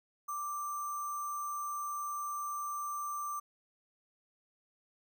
sine tone with sample-and-hold, 1174.7 Hz, D6, in tune, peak -35 dBFS, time 0.28-3.4 s, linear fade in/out 10 ms, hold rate 7350 Hz, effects none

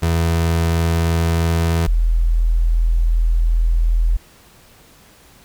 30% pulse / sine tone pair in turn, 83.1 / 41.32 Hz, E2 / E1, +15 / +5 cents, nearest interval octave, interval 1210 cents, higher first, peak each -12 dBFS, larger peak neither, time 0.02-1.87 / 1.87-4.17 s, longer second, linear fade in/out 10 ms, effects pink hiss -48 dBFS RMS until 5.44 s

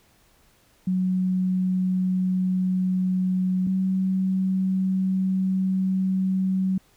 sine tone pair in turn, 185 / 188.67 Hz, F#3 / F#3, 0 / +34 cents, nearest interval unison, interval 34 cents, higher second, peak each -20 dBFS, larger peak neither, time 0.87-3.67 / 3.67-6.78 s, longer second, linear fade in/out 5 ms, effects pink hiss -60 dBFS RMS until 6.96 s

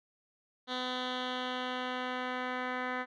10% pulse tone with low-pass filter sweep, 252.5 Hz, B3, 39 cents sharp, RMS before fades -36 dBFS, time 0.67-3.06 s, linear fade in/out 50 ms, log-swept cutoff 3700 to 2100 Hz, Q 3.4, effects none

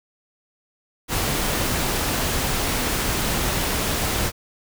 pink noise, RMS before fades -23 dBFS, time 1.08-4.32 s, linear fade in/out 50 ms, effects none

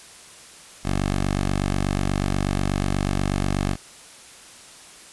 10% pulse tone, 48.23 Hz, G1, 27 cents flat, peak -13 dBFS, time 0.83-3.77 s, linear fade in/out 50 ms, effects white hiss -45 dBFS RMS until 5.12 s + resampled to 24000 Hz

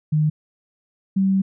sine tone pair in turn, 153 / 192.77 Hz, D#3 / G3, -29 / -29 cents, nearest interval major third, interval 400 cents, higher second, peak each -15 dBFS, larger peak neither, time 0.12-0.3 / 1.16-1.42 s, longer second, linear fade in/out 10 ms, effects none

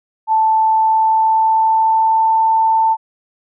sine tone with pitch glide, 880 to 890.7 Hz, A5 to A5, 0 to +21 cents, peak -10 dBFS, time 0.27-2.97 s, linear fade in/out 50 ms, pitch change +21 cents, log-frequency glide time 0.56-2.44 s, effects none

